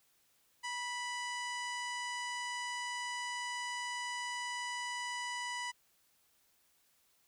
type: harmonic tone with a mistuned harmonic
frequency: 987.8 Hz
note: B5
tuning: in tune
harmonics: 1 / 2 / 3 / 4 / 5 / 6 / 7 / 8 / 9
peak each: -41 / -41 / -46 / -56 / -50 / -53 / -52 / -57 / -53 dBFS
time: 0.63-5.72 s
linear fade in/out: 20 ms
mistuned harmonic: 1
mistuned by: -30 cents
effects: white hiss -72 dBFS RMS until 7.27 s